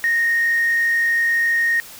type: tone with frequency modulation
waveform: sine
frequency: 1857 Hz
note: A#6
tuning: 7 cents flat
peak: -14 dBFS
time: 0.04-1.8 s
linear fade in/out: 0 ms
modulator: 48 Hz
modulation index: 0.34
effects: tanh soft clip ceiling -11 dBFS + white hiss -39 dBFS RMS until 1.99 s